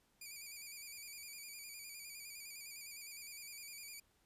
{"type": "tone with vibrato", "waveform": "10% pulse", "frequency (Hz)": 2349, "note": "D7", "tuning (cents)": 0, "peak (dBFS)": -40, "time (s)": [0.21, 4], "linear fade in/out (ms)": 5, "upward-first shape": "square", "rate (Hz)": 9.8, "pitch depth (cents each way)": 52, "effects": ["pink hiss -75 dBFS RMS until 4.25 s", "resampled to 32000 Hz"]}